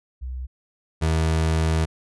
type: tone pair in turn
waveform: sine / 30% pulse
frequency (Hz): 63.5 / 80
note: B1 / D#2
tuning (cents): +49 / +49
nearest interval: major third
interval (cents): 400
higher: second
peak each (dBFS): -28 / -16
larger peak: second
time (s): 0.21-0.47 / 1.01-1.86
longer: second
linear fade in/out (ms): 20
effects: resampled to 24000 Hz